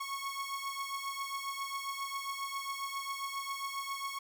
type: beating tone pair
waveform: sawtooth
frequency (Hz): 1098 / 1105.4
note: C#6 / C#6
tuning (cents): -17 / -5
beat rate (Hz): 7.4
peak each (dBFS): -35 / -37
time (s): 0-4.19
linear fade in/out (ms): 10
effects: none